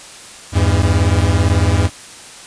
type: beating tone pair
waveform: 45% pulse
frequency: 82.5 / 100.5 Hz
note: E2 / G2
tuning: +2 / +44 cents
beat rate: 18 Hz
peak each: -14 dBFS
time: 0.52-1.9 s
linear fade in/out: 50 ms
effects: white hiss -36 dBFS RMS until 2.46 s + resampled to 22050 Hz